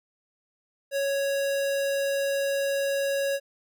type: tone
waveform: square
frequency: 554.4 Hz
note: C#5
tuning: in tune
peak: -25 dBFS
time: 0.91-3.4 s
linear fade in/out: 50 ms
effects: none